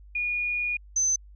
sine tone pair in turn, 2443 / 6142 Hz, D#7 / G8, -32 / -36 cents, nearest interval octave + major third, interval 1596 cents, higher second, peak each -25 / -21 dBFS, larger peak second, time 0.15-0.77 / 0.96-1.16 s, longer first, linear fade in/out 5 ms, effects added 50 Hz sine -46 dBFS peak until 1.35 s

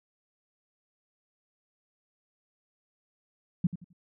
sine tone with echo, 176 Hz, F3, 14 cents sharp, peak -20 dBFS, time 3.64-3.67 s, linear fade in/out 5 ms, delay 87 ms, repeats 3, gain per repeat -12 dB, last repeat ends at 3.931 s, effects none

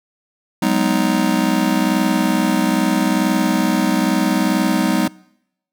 square chord, G# minor seventh, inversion third, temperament just, 186.89 / 207.7 / 249.2 / 311.5 Hz, F#3 / G#3 / B3 / D#4, +18 / 0 / +16 / +2 cents, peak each -21 dBFS, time 0.62-5.08 s, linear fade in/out 5 ms, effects noise-tail reverb RT60 0.8 s tail -24 dB re dry

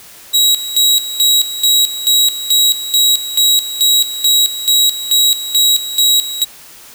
sawtooth tone with tremolo, 3853 Hz, B7, 44 cents flat, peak -5 dBFS, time 0.33-6.45 s, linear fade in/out 20 ms, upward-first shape square, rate 2.3 Hz, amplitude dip 75%, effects white hiss -38 dBFS RMS until 6.94 s

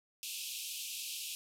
pink band-pass noise, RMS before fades -42 dBFS, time 0.23-1.35 s, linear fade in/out 0 ms, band 2500 to 15000 Hz, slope 96 dB/octave, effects none

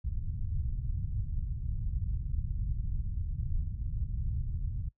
pink low-pass noise, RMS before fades -33 dBFS, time 0.04-4.89 s, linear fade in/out 10 ms, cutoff 120 Hz, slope 24 dB/octave, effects noise-tail reverb RT60 0.1 s tail -20 dB re dry

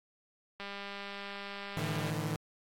click train, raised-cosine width 0.3 ms, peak -26 dBFS, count 301, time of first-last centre 0.6-2.1 s, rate 200 Hz
sawtooth chord, A suspended fourth, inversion none, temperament equal with one note detuned, 110 / 150.53 / 164.81 Hz, A2 / D3 / E3, 0 / +43 / 0 cents, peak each -35 / -32 / -33 dBFS, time 1.77-2.36 s, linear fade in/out 0 ms
effects AAC 64 kbps

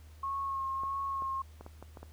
sine tone with vibrato, 1086 Hz, C#6, 36 cents flat, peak -32 dBFS, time 0.23-1.42 s, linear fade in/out 5 ms, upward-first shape sine, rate 1.6 Hz, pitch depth 21 cents each way
clicks, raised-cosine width 1 ms, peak -32 dBFS, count 7, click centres 0.835 / 1.222 / 1.61 / 1.664 / 1.826 / 1.972 / 2.03 s
effects added 77 Hz sine -50 dBFS peak until 2.12 s + pink hiss -63 dBFS RMS until 2.12 s

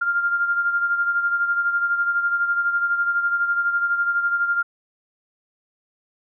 sine beating tone pair, 1396.9 / 1408.9 Hz, F6 / F6, 0 / +15 cents, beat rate 12 Hz, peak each -19 / -27 dBFS, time 0.01-4.63 s, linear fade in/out 10 ms, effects none

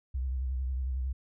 sine tone with vibrato, 64.6 Hz, C2, 21 cents flat, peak -29 dBFS, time 0.14-1.13 s, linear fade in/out 10 ms, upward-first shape triangle, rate 11 Hz, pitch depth 89 cents each way, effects none

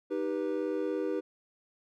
triangle chord, Eb augmented, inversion none, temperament equal with one note detuned, 311.1 / 392 / 488.5 Hz, Eb4 / G4 / B4, 0 / 0 / -19 cents, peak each -32 dBFS, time 0.1-1.21 s, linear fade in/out 20 ms, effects none

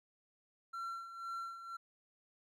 triangle tone with tremolo, 1359 Hz, F6, 48 cents flat, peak -37 dBFS, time 0.73-1.77 s, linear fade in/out 10 ms, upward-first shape sine, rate 2 Hz, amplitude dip 65%, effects none

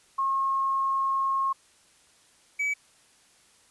sine / triangle tone pair in turn, 1081 / 2284 Hz, C#6 / D7, -44 / -49 cents, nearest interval octave + minor second, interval 1295 cents, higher second, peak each -23 dBFS, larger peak neither, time 0.18-1.53 / 2.59-2.74 s, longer first, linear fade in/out 10 ms, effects white hiss -60 dBFS RMS until 3.7 s + resampled to 24000 Hz

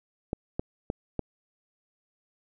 clicks, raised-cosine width 2 ms, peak -15 dBFS, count 4, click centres 0.331 / 0.595 / 0.901 / 1.193 s, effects none

